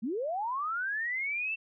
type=linear sweep; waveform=sine; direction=up; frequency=195.2 to 2700 Hz; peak=-30 dBFS; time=0.02-1.56 s; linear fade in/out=20 ms; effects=none

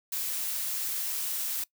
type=noise; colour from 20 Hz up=blue; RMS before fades=-32 dBFS; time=0.12-1.64 s; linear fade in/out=5 ms; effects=noise-tail reverb RT60 0.1 s tail -21 dB re dry

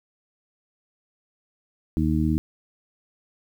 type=harmonic tone; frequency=77.9 Hz; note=D#2; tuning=3 cents sharp; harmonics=1 / 2 / 3 / 4; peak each=-25 / -25 / -25 / -25 dBFS; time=1.97-2.38 s; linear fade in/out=0 ms; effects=9-bit

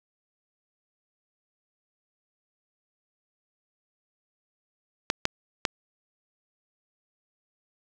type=clicks; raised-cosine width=0.2 ms; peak=-5 dBFS; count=3; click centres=5.101 / 5.254 / 5.652 s; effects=none

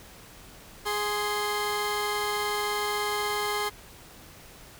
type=tone pair together; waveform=15% pulse; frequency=415.3 / 1046.5 Hz; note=G#4 / C6; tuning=0 / 0 cents; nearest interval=octave + major third; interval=1600 cents; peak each=-22 / -25 dBFS; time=0.85-3.7 s; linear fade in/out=20 ms; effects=pink hiss -49 dBFS RMS until 4.79 s

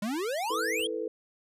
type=exponential sweep; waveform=square; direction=up; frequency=196.3 to 3376 Hz; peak=-30 dBFS; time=0.02-0.87 s; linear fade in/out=5 ms
type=chord; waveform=sine; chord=E suspended fourth; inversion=none; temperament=equal; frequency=329.6 / 440 / 493.9 Hz; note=E4 / A4 / B4; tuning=0 / 0 / 0 cents; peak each=-37 / -33 / -35 dBFS; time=0.5-1.08 s; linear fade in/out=5 ms
type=noise with exponential decay; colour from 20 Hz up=pink; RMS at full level=-49 dBFS; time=0.79-0.9 s; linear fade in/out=5 ms; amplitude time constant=23 ms
effects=resampled to 32000 Hz

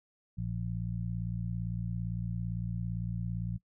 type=harmonic tone; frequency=57.7 Hz; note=A#1; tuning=17 cents flat; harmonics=1 / 2 / 3; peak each=-40 / -35 / -37 dBFS; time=0.37-3.58 s; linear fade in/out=20 ms; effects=noise-tail reverb RT60 0.1 s tail -23 dB re dry

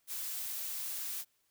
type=noise; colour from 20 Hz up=blue; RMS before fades=-39 dBFS; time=0.07-1.25 s; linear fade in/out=50 ms; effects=white hiss -75 dBFS RMS until 1.5 s

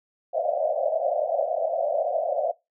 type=band-pass noise; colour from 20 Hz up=white; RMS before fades=-25 dBFS; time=0.33-2.52 s; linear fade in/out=20 ms; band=540 to 710 Hz; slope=96 dB/octave; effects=noise-tail reverb RT60 0.2 s tail -20 dB re dry

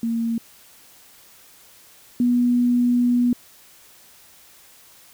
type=tone pair in turn; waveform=sine; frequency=230 / 243.7 Hz; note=A#3 / B3; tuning=-23 / -23 cents; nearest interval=minor second; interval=100 cents; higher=second; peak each=-20 / -15 dBFS; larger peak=second; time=0.03-0.38 / 2.2-3.33 s; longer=second; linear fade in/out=2 ms; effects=white hiss -50 dBFS RMS until 5.13 s

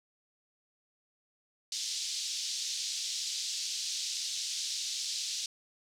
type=band-pass noise; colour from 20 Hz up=pink; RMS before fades=-36 dBFS; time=1.72-5.46 s; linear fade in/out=2 ms; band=3800 to 6800 Hz; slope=24 dB/octave; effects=none

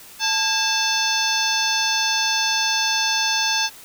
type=harmonic tone with a mistuned harmonic; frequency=880 Hz; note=A5; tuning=in tune; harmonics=1 / 2 / 3 / 4 / 5 / 6 / 7; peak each=-26 / -26 / -26 / -26 / -26 / -26 / -26 dBFS; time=0.19-3.7 s; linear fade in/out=50 ms; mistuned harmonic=2; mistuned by=-140 cents; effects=white hiss -43 dBFS RMS until 3.84 s

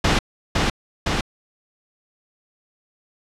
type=noise with echo; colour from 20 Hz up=pink; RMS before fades=-17 dBFS; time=0.04-0.19 s; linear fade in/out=5 ms; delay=510 ms; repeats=2; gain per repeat=-2 dB; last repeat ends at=1.21 s; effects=low-pass 5000 Hz 12 dB/octave

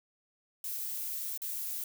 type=noise with dropouts; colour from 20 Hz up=violet; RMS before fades=-37 dBFS; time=0.64-1.84 s; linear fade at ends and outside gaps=2 ms; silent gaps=1.376-1.418 s; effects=none

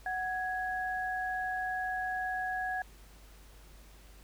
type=tone pair together; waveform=sine; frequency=742 / 1664.2 Hz; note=F#5 / G#6; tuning=+5 / +3 cents; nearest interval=octave + major second; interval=1398 cents; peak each=-34 / -35 dBFS; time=0.06-2.82 s; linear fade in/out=2 ms; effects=added 50 Hz sine -53 dBFS peak until 4.23 s + pink hiss -59 dBFS RMS until 4.23 s

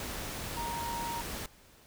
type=tone in noise; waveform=sine; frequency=936 Hz; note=A#5; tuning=7 cents sharp; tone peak=-35 dBFS; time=0.57-1.21 s; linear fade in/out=2 ms; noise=pink; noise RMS=-39 dBFS; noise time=0-1.46 s; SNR=+1 dB; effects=pink hiss -59 dBFS RMS until 1.86 s

